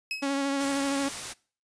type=tone with exponential decay; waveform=30% pulse; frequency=2563 Hz; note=E7; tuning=49 cents flat; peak=-24 dBFS; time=0.11-0.38 s; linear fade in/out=1 ms; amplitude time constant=57 ms
type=tone with vibrato; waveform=sawtooth; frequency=277.2 Hz; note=C#4; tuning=in tune; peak=-22 dBFS; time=0.22-1.09 s; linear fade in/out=10 ms; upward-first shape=sine; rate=13 Hz; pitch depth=22 cents each way
type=noise; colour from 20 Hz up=white; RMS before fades=-36 dBFS; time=0.59-1.34 s; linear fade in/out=20 ms
effects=noise-tail reverb RT60 0.4 s tail -22 dB re dry + resampled to 22050 Hz